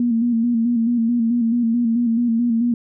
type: tone with vibrato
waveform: sine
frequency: 234 Hz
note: A#3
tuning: 7 cents sharp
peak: -15 dBFS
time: 0-2.74 s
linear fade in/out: 2 ms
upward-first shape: square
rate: 4.6 Hz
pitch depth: 47 cents each way
effects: none